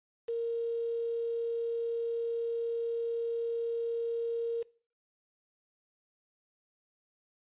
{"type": "tone with quantisation", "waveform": "sine", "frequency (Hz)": 464.4, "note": "A#4", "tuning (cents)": -7, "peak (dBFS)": -30, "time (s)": [0.28, 4.63], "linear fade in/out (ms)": 10, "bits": 8, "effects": ["noise-tail reverb RT60 0.4 s tail -21 dB re dry", "resampled to 8000 Hz"]}